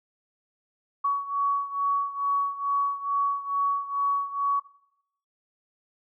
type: beating tone pair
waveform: sine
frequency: 1124 / 1126.3 Hz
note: C#6 / C#6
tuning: +24 / +27 cents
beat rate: 2.3 Hz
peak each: -25 / -29 dBFS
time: 1.04-4.6 s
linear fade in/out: 10 ms
effects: noise-tail reverb RT60 0.7 s tail -17 dB re dry